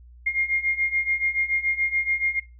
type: beating tone pair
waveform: sine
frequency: 2123 / 2130 Hz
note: C7 / C7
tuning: +25 / +30 cents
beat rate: 7 Hz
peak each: -26 / -23 dBFS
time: 0.26-2.4 s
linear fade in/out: 10 ms
effects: noise-tail reverb RT60 0.3 s tail -20 dB re dry + added 60 Hz sine -45 dBFS peak until 2.59 s